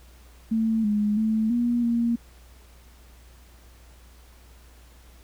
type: tone with pitch steps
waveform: sine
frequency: 223 / 208.7 / 219.4 / 239.2 / 234.3 Hz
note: A3 / G#3 / A3 / A#3 / A#3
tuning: +23 / +9 / -5 / +45 / +9 cents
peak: -20 dBFS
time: 0.51-2.16 s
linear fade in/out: 10 ms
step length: 330 ms
effects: added 60 Hz sine -49 dBFS peak until 5.23 s + pink hiss -56 dBFS RMS until 5.23 s